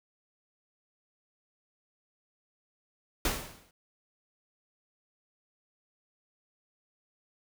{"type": "noise with exponential decay", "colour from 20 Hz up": "pink", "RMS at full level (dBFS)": -27, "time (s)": [3.25, 3.71], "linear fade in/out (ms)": 2, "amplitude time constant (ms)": 99, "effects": []}